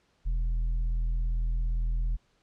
triangle tone with tanh clipping, 41.2 Hz, E1, in tune, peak -26 dBFS, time 0.25-2.17 s, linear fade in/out 20 ms, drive 9 dB, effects pink hiss -69 dBFS RMS until 2.42 s + low-pass 6000 Hz 12 dB/octave

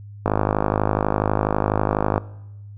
click train, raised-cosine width 1 ms, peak -4 dBFS, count 101, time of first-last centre 0.26-2.179 s, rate 52.1 Hz, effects noise-tail reverb RT60 0.9 s tail -20 dB re dry + added 102 Hz sine -36 dBFS peak until 2.77 s

